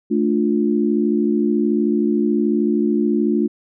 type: chord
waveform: sine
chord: D minor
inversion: second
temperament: just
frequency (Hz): 220.2 / 293.7 / 352.4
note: A3 / D4 / F4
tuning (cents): +2 / 0 / +16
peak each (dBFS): -18 / -20 / -20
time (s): 0.1-3.48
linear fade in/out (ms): 20
effects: none